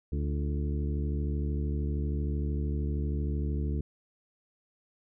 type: harmonic tone with a mistuned harmonic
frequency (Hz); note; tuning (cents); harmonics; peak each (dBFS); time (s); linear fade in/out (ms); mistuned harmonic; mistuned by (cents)
73; D2; -10; 1 / 2 / 3 / 4 / 5 / 6; -29 / -35 / -39 / -41 / -43 / -45; 0.12-3.81; 5; 5; -58
effects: none